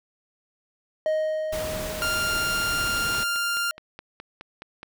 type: tone with exponential decay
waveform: triangle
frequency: 624 Hz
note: D#5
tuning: 5 cents sharp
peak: -18 dBFS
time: 1.06-3.78 s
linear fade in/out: 1 ms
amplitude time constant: 590 ms
type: noise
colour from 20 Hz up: pink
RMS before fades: -33 dBFS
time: 1.52-3.24 s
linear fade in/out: 10 ms
type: tone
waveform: sawtooth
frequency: 1396.9 Hz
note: F6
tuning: in tune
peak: -20 dBFS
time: 2.02-3.71 s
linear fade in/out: 0 ms
type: click train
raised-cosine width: 0.3 ms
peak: -23 dBFS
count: 9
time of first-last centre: 3.15-4.831 s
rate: 4.76 Hz
effects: none